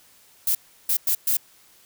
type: noise bursts at uneven times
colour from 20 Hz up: violet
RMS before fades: -21 dBFS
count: 4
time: 0.47-0.55 / 0.89-0.97 / 1.07-1.15 / 1.27-1.37 s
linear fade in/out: 5 ms
effects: white hiss -55 dBFS RMS until 1.85 s